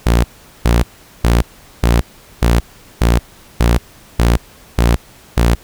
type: tone bursts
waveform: sawtooth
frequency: 58.27 Hz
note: A#1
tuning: in tune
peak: -5 dBFS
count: 10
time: 0.06-5.55 s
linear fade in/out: 5 ms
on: 180 ms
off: 410 ms
effects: pink hiss -43 dBFS RMS until 5.63 s